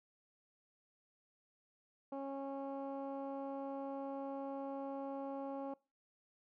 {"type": "tone with low-pass filter", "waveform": "15% pulse", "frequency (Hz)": 274.5, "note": "C#4", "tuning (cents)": -17, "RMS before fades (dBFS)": -43, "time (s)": [2.12, 5.74], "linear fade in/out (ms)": 5, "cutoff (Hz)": 750, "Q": 1.1, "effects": ["noise-tail reverb RT60 0.3 s tail -24 dB re dry"]}